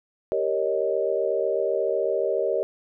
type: chord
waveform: sine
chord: Eb dominant seventh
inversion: first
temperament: equal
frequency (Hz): 392 / 466.2 / 554.4 / 622.3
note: G4 / Bb4 / Db5 / Eb5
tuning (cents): 0 / 0 / 0 / 0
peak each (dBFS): -27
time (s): 0.32-2.63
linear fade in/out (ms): 0
effects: none